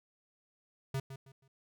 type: tone with echo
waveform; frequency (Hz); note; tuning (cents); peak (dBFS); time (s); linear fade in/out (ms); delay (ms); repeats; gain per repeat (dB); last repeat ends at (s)
square; 134.7; C#3; -49; -33; 0.94-1; 5; 160; 3; -11; 1.48
effects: none